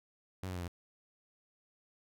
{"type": "tone with pitch steps", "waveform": "sawtooth", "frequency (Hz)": [94, 91.38, 88.83, 86.35], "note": ["F#2", "F#2", "F2", "F2"], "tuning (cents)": [28, -21, 30, -19], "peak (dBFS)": -34, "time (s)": [0.43, 0.678], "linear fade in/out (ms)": 0, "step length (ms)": 62, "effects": []}